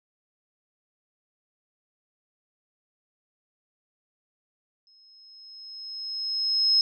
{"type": "tone with exponential growth", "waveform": "sine", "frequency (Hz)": 5160, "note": "E8", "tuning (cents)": -38, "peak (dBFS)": -16, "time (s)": [4.87, 6.81], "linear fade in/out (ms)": 1, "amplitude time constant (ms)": 420, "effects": []}